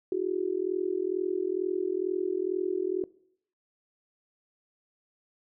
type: tone with amplitude modulation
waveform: sine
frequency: 370 Hz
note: F#4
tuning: in tune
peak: -22 dBFS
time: 0.12-3.04 s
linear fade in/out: 2 ms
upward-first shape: sine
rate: 42.2 Hz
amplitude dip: 90%
effects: noise-tail reverb RT60 0.7 s tail -22 dB re dry